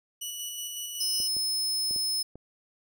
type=tone with tremolo; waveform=15% pulse; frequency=2947 Hz; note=F#7; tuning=8 cents flat; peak=-26 dBFS; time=0.21-1.28 s; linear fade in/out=10 ms; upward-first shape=square; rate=5.4 Hz; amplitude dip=25%
type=tone; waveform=sawtooth; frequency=5200 Hz; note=E8; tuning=24 cents flat; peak=-24 dBFS; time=1-2.23 s; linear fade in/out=10 ms
type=clicks; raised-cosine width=2 ms; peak=-31 dBFS; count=5; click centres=1.202 / 1.367 / 1.91 / 1.962 / 2.356 s
effects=none